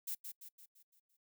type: noise with echo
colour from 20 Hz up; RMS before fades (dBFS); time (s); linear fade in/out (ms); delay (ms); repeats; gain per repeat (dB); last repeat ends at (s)
violet; -40; 0.07-0.15; 10; 170; 6; -6; 1.17
effects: noise-tail reverb RT60 0.1 s tail -24 dB re dry